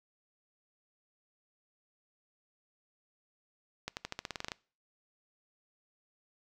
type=accelerating click train; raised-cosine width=0.2 ms; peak=-19 dBFS; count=12; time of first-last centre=3.88-4.518 s; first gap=89 ms; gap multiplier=0.91; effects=noise-tail reverb RT60 0.4 s tail -23 dB re dry